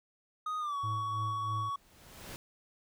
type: tone with pitch glide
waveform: triangle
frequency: 1244.5 to 1121.6 Hz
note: D#6 to C#6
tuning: 0 to +20 cents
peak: -31 dBFS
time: 0.46-1.76 s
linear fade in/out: 5 ms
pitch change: -180 cents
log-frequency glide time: 0.59-0.77 s
type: tone with tremolo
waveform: triangle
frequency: 108.1 Hz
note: A2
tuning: 30 cents flat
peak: -32 dBFS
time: 0.83-1.7 s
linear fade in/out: 10 ms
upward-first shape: sine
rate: 3.1 Hz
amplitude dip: 65%
type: noise with exponential growth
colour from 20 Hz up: pink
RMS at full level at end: -43 dBFS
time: 1.39-2.36 s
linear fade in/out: 0 ms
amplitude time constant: 210 ms
effects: none